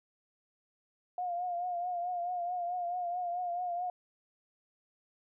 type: tone with vibrato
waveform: sine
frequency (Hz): 709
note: F5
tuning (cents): +26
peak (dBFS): -32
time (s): 1.18-3.9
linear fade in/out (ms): 2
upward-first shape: triangle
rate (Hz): 4.6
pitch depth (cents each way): 56
effects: none